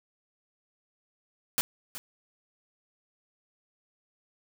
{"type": "noise with echo", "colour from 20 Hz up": "white", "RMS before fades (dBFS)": -26, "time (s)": [1.58, 1.61], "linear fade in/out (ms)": 0, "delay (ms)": 370, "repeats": 1, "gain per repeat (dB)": -14, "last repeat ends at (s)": 1.98, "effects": []}